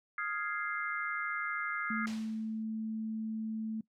sine chord, F minor seventh, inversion third, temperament equal, 1244.5 / 1396.9 / 1661.2 / 2093 Hz, Eb6 / F6 / Ab6 / C7, 0 / 0 / 0 / 0 cents, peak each -39 dBFS, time 0.18-2.06 s, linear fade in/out 2 ms
sine tone, 220 Hz, A3, in tune, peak -34 dBFS, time 1.9-3.81 s, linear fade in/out 5 ms
white noise with exponential decay, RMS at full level -40 dBFS, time 2.07-2.63 s, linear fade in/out 0 ms, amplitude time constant 120 ms
effects noise-tail reverb RT60 0.1 s tail -20 dB re dry + low-pass 5000 Hz 12 dB/octave

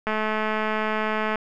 click train, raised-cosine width 0.5 ms, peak -11 dBFS, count 279, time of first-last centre 0.07-1.357 s, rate 216 Hz, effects none

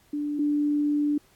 sine tone pair in turn, 293.7 / 293.7 Hz, D4 / D4, 0 / 0 cents, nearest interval unison, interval 0 cents, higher neither, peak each -26 / -21 dBFS, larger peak second, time 0.13-0.39 / 0.39-1.18 s, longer second, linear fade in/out 5 ms, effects pink hiss -61 dBFS RMS until 1.35 s + AAC 64 kbps

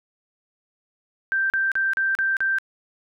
sine tone bursts, 1568 Hz, G6, in tune, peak -19 dBFS, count 6, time 1.32-2.585 s, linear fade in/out 0 ms, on 180 ms, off 37 ms, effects none

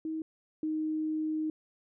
sine tone pair in turn, 317.4 / 311.6 Hz, D#4 / D#4, +35 / +3 cents, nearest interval unison, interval 32 cents, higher first, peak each -32 / -29 dBFS, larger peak second, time 0.05-0.22 / 0.63-1.5 s, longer second, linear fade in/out 2 ms, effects none

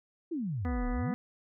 sine exponential two-way sweep, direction down then up, 360 to 32.83 to 251 Hz, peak -31 dBFS, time 0.31-1.14 s, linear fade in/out 10 ms, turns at 0.89 s
harmonic tone, 246.9 Hz, B3, in tune, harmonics 1 / 2 / 3 / 4 / 5 / 6 / 7 / 8, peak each -33 / -42 / -43 / -49 / -46 / -53 / -51 / -50 dBFS, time 0.65-1.14 s, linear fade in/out 0 ms
effects none

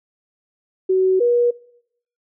sine tone pair in turn, 375.7 / 480.8 Hz, F#4 / B4, +26 / -46 cents, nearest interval major third, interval 428 cents, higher second, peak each -13 dBFS, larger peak neither, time 0.89-1.2 / 1.2-1.51 s, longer neither, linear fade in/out 10 ms, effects noise-tail reverb RT60 0.7 s tail -22 dB re dry

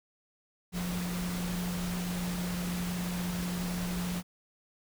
sine tone in noise, 177.6 Hz, F3, 29 cents sharp, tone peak -32 dBFS, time 0.72-4.23 s, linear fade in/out 50 ms, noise pink, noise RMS -39 dBFS, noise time 0.72-4.23 s, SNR +4 dB, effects none

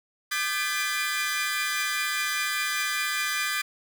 sawtooth tone cluster, 1201 / 1553 / 1711 / 2001 / 2397 Hz, D6 / G6 / A6 / B6 / D7, +38 / -17 / -49 / +22 / +35 cents, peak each -29 dBFS, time 0.31-3.62 s, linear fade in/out 10 ms, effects none

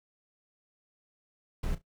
brown noise with echo, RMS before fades -31 dBFS, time 1.63-1.75 s, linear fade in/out 5 ms, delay 34 ms, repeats 2, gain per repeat -15 dB, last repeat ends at 1.818 s, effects noise-tail reverb RT60 0.1 s tail -21 dB re dry

